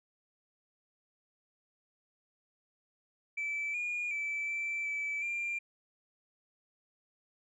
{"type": "tone with pitch steps", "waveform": "sine", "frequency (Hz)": [2317, 2432, 2317, 2332, 2308, 2383], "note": ["D7", "D#7", "D7", "D7", "D7", "D7"], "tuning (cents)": [-24, -40, -24, -13, -31, 25], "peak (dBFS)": -31, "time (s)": [3.37, 5.59], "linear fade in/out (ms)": 10, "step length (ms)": 370, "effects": ["tanh soft clip ceiling -30 dBFS"]}